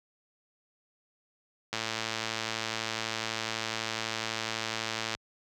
click train, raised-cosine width 0.2 ms, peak -14 dBFS, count 384, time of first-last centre 1.73-5.15 s, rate 112 Hz, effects high-pass 60 Hz 12 dB/octave

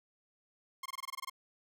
sawtooth tone bursts, 1065 Hz, C6, 30 cents sharp, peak -35 dBFS, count 10, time 0.83-1.298 s, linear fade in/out 5 ms, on 27 ms, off 22 ms, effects none

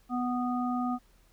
harmonic tone, 247.2 Hz, B3, 2 cents sharp, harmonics 1 / 3 / 5, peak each -29 / -34 / -36 dBFS, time 0.09-0.99 s, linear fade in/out 50 ms, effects added 40 Hz sine -61 dBFS peak until 1.32 s + pink hiss -66 dBFS RMS until 1.32 s

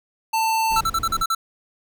square tone, 891 Hz, A5, 22 cents sharp, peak -19 dBFS, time 0.33-0.81 s, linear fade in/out 10 ms
brown noise, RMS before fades -33 dBFS, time 0.7-1.24 s, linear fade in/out 20 ms
square tone bursts, 1333 Hz, E6, 19 cents sharp, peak -19 dBFS, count 7, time 0.76-1.349 s, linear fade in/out 5 ms, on 49 ms, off 41 ms
effects none

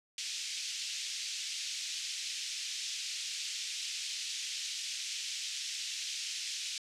white band-pass noise, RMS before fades -39 dBFS, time 0.18-6.78 s, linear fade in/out 2 ms, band 2500 to 6600 Hz, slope 24 dB/octave, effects low-pass 12000 Hz 12 dB/octave

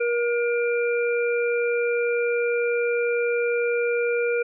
harmonic tone, 475.5 Hz, A#4, 34 cents sharp, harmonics 1 / 3 / 5, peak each -21 / -30 / -30 dBFS, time 0-4.43 s, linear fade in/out 10 ms, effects none

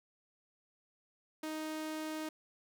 sawtooth tone, 311.8 Hz, D#4, 4 cents sharp, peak -34 dBFS, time 1.43-2.29 s, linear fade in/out 5 ms, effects none

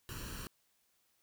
pink noise with comb filter, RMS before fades -44 dBFS, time 0.09-0.47 s, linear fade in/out 0 ms, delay 0.7 ms, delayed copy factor +0.7, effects white hiss -75 dBFS RMS until 1.22 s

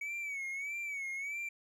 triangle tone with vibrato, 2252 Hz, C#7, 27 cents sharp, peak -35 dBFS, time 0.01-1.49 s, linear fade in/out 5 ms, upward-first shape sine, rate 1.6 Hz, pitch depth 87 cents each way, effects none

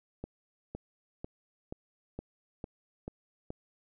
accelerating click train, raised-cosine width 2 ms, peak -25 dBFS, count 8, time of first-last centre 0.24-3.504 s, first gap 510 ms, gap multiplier 0.97, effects none

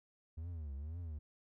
triangle tone with vibrato, 77.2 Hz, D#2, 13 cents flat, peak -39 dBFS, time 0.37-1.19 s, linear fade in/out 10 ms, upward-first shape triangle, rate 2 Hz, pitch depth 250 cents each way, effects none

